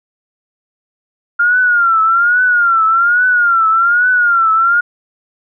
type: tone with vibrato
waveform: sine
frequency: 1400 Hz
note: F6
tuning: 4 cents sharp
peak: -8 dBFS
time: 1.39-4.81 s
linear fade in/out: 10 ms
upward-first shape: triangle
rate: 1.2 Hz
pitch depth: 130 cents each way
effects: none